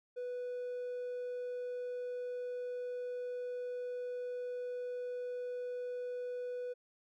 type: tone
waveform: triangle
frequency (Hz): 493.9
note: B4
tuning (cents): 0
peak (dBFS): -35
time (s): 0.16-6.74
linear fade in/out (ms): 20
effects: tanh soft clip ceiling -31 dBFS